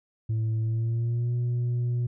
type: tone with pitch glide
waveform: sine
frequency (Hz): 111.1 to 121.16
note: A2 to B2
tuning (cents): +17 to -33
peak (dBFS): -21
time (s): 0.29-2.07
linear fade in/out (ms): 10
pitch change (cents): +150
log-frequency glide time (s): 0.62-1.34
effects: tanh soft clip ceiling -23 dBFS